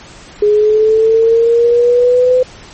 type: linear sweep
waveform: sine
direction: up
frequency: 414.8 to 509 Hz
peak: -6 dBFS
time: 0.42-2.43 s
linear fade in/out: 5 ms
effects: pink hiss -36 dBFS RMS until 2.73 s + MP3 32 kbps